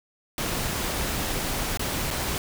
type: noise with dropouts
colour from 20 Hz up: pink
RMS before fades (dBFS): -28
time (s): 0.38-2.38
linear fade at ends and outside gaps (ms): 1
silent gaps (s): 1.773-1.794 / 2.105-2.11
effects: none